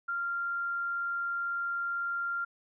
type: tone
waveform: sine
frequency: 1389 Hz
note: F6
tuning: 10 cents flat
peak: -30 dBFS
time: 0.08-2.45 s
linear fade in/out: 10 ms
effects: none